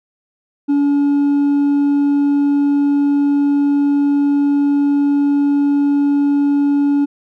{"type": "tone with hard clipping", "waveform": "sine", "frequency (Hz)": 285.1, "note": "C#4", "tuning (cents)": 49, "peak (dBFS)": -12, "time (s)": [0.68, 7.06], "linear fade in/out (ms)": 20, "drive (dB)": 2, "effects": []}